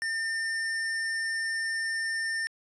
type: tone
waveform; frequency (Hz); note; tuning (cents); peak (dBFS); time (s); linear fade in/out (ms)
square; 1805; A6; +44; -29; 0.02-2.47; 0
effects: resampled to 22050 Hz